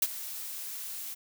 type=noise with ADSR envelope; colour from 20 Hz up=blue; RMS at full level=-23 dBFS; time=0.02-1.15 s; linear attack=4 ms; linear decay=40 ms; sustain=-16 dB; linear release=21 ms; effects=none